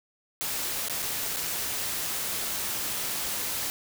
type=noise with dropouts; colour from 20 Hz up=white; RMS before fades=-31 dBFS; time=0.41-3.7 s; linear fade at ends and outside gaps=0 ms; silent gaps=0.884-0.897 / 1.022-1.026 / 1.362-1.368 s; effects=none